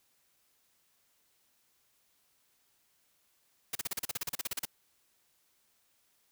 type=noise bursts; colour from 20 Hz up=white; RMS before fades=-34 dBFS; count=16; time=3.73-4.653 s; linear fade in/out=5 ms; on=23 ms; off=37 ms; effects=white hiss -72 dBFS RMS until 6.31 s